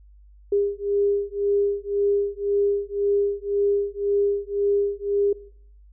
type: beating tone pair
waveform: sine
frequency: 403.3 / 405.2 Hz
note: G4 / G#4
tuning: +49 / -43 cents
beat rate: 1.9 Hz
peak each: -23 / -23 dBFS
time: 0.52-5.33 s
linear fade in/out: 5 ms
effects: noise-tail reverb RT60 0.6 s tail -19 dB re dry + added 50 Hz sine -47 dBFS peak until 5.92 s